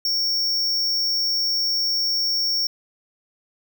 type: tone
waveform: square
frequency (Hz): 5490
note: F8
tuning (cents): -31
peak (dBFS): -20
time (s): 0.05-2.67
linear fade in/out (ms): 2
effects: none